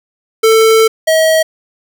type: tone pair in turn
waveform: square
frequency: 444.6 / 638.8 Hz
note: A4 / D#5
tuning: +18 / +45 cents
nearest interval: tritone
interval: 627 cents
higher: second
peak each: -6 / -8 dBFS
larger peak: first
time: 0.43-0.88 / 1.07-1.43 s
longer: first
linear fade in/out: 10 ms
effects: none